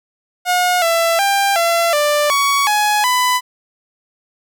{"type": "tone with pitch steps", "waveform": "sawtooth", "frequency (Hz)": [720, 668, 795, 677, 591, 1122, 839, 999], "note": ["F#5", "E5", "G5", "E5", "D5", "C#6", "G#5", "B5"], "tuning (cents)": [-47, 23, 24, 46, 11, 21, 17, 20], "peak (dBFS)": -9, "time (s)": [0.45, 3.41], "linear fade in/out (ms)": 50, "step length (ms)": 370, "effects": []}